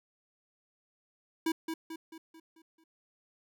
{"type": "tone with echo", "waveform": "square", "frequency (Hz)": 324, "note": "E4", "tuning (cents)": -30, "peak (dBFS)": -28, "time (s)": [1.46, 1.52], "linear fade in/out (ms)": 5, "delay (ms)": 220, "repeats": 6, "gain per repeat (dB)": -6, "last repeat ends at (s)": 2.84, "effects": []}